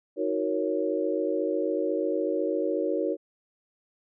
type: chord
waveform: sine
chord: D# minor seventh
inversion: none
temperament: equal with one note detuned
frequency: 316 / 370 / 466.2 / 554.4 Hz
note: D#4 / F#4 / A#4 / C#5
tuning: +27 / 0 / 0 / 0 cents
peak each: -30 dBFS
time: 0.16-3.17 s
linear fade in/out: 50 ms
effects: none